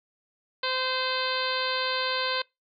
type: harmonic tone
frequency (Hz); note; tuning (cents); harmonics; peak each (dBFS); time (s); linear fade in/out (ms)
516; C5; -24; 1 / 2 / 3 / 4 / 5 / 6 / 7 / 8 / 9; -33 / -32 / -33 / -37 / -36 / -36 / -36 / -33 / -38; 0.63-2.42; 5
effects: noise-tail reverb RT60 0.2 s tail -24 dB re dry